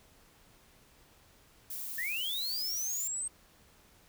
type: noise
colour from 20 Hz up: violet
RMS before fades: -40 dBFS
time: 1.7-3.08 s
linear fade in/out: 5 ms
type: linear sweep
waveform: sine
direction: up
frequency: 1760 to 8410 Hz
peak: -33 dBFS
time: 1.98-3.28 s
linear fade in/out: 5 ms
effects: pink hiss -62 dBFS RMS until 4.08 s